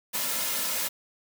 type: noise with comb filter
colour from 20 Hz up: white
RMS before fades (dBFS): -29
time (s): 0.13-0.89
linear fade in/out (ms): 20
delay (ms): 2.6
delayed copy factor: -0.5
effects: high-pass 200 Hz 12 dB/octave